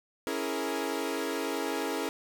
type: chord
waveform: sawtooth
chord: A# half-diminished seventh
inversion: first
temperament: equal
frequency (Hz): 277.2 / 329.6 / 415.3 / 466.2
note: C#4 / E4 / G#4 / A#4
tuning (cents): 0 / 0 / 0 / 0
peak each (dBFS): -32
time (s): 0.27-2.09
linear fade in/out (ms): 0
effects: none